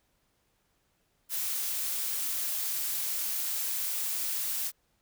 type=noise; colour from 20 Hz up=blue; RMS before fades=-32 dBFS; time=1.29-4.72 s; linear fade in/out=50 ms; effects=pink hiss -73 dBFS RMS until 5.01 s